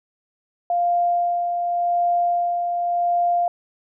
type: tone with tremolo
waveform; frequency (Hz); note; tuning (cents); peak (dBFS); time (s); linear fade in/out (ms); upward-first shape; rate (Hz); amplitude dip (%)
sine; 698.5; F5; 0; -16; 0.7-3.48; 2; sine; 0.88; 40
effects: none